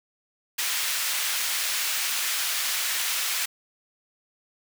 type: high-pass noise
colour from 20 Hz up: pink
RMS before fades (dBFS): -27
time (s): 0.58-3.46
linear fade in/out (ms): 10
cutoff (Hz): 1900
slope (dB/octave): 12
effects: none